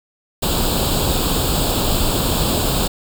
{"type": "noise with comb filter", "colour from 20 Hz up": "pink", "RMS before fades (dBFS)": -18, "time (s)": [0.42, 2.88], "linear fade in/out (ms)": 10, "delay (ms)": 0.25, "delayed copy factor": 0.8, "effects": []}